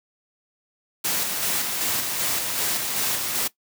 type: noise with tremolo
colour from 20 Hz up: white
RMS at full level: -24 dBFS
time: 1.04-3.48 s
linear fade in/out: 10 ms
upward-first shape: square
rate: 2.6 Hz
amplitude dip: 30%
effects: noise-tail reverb RT60 0.1 s tail -18 dB re dry + high-pass 100 Hz 12 dB/octave